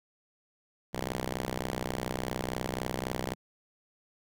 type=ring-modulated tone; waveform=5% pulse; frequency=63.6 Hz; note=C2; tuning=48 cents flat; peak=-18 dBFS; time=0.93-3.35 s; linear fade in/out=20 ms; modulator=171 Hz; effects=none